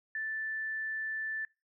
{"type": "tone", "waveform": "sine", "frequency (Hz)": 1760, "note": "A6", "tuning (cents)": 0, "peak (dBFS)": -33, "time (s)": [0.15, 1.45], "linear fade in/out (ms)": 2, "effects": ["noise-tail reverb RT60 0.3 s tail -26 dB re dry"]}